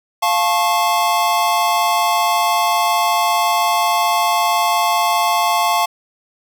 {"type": "chord", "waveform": "square", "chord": "F augmented", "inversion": "none", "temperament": "just", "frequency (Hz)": [698.5, 873.1, 1091.3], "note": ["F5", "A5", "C#6"], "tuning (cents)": [0, -14, -27], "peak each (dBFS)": -19, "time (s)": [0.22, 5.86], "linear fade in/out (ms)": 10, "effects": []}